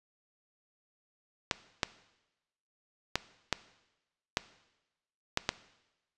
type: clicks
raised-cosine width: 0.2 ms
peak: -9 dBFS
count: 7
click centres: 1.512 / 1.832 / 3.156 / 3.527 / 4.371 / 5.374 / 5.491 s
effects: noise-tail reverb RT60 1.0 s tail -17 dB re dry + resampled to 24000 Hz